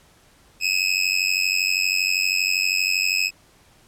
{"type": "tone with amplitude modulation", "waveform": "25% pulse", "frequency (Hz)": 2558, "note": "D#7", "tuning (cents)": 47, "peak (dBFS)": -11, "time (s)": [0.6, 3.31], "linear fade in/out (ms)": 50, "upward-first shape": "sine", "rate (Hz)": 92.6, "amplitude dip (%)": 90, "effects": ["pink hiss -55 dBFS RMS until 3.87 s", "low-pass 12000 Hz 12 dB/octave"]}